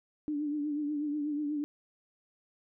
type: tone with vibrato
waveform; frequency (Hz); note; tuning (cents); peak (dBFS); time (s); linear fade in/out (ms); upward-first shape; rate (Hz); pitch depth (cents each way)
sine; 295.7; D4; +12; -30; 0.28-1.64; 0; triangle; 8.2; 61
effects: none